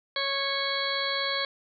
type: harmonic tone with a mistuned harmonic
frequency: 552 Hz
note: C#5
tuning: 7 cents flat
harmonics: 1 / 2 / 3 / 4 / 6 / 7 / 8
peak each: -34 / -34 / -34 / -34 / -34 / -34 / -34 dBFS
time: 0.16-1.45 s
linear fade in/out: 2 ms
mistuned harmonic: 7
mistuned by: +48 cents
effects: none